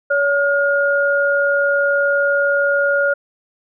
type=tone pair together; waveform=sine; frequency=565.9 / 1425 Hz; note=C#5 / F6; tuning=+36 / +34 cents; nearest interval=octave + major third; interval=1598 cents; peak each=-16 dBFS; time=0.1-3.14 s; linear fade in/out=10 ms; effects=none